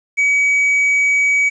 triangle tone, 2270 Hz, C#7, 41 cents sharp, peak -10 dBFS, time 0.17-1.5 s, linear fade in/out 20 ms, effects resampled to 22050 Hz + 8-bit

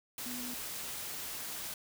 sine tone in noise, 246 Hz, B3, 7 cents flat, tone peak -42 dBFS, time 0.26-0.54 s, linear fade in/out 2 ms, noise white, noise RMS -41 dBFS, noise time 0.18-1.74 s, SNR -4 dB, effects none

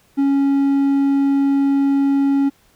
triangle tone, 277.2 Hz, C#4, in tune, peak -11 dBFS, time 0.17-2.5 s, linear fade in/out 20 ms, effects pink hiss -56 dBFS RMS until 2.75 s

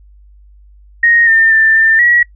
sine tone with pitch steps, 1867 / 1805 / 1780 / 1791 / 1919 Hz, A#6 / A6 / A6 / A6 / A#6, +2 / +44 / +20 / +30 / +50 cents, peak -6 dBFS, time 1.03-2.23 s, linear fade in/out 5 ms, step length 240 ms, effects noise-tail reverb RT60 0.1 s tail -24 dB re dry + added 50 Hz sine -39 dBFS peak until 2.35 s

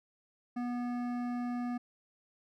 sine tone with hard clipping, 243.6 Hz, B3, 24 cents flat, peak -35 dBFS, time 0.56-1.78 s, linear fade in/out 10 ms, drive 13 dB, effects none

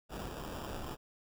pink noise with sample-and-hold, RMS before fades -42 dBFS, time 0.09-0.97 s, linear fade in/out 50 ms, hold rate 2100 Hz, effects none

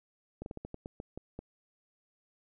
slowing click train, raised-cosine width 2 ms, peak -27 dBFS, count 10, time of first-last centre 0.42-1.39 s, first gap 41 ms, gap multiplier 1.23, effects none

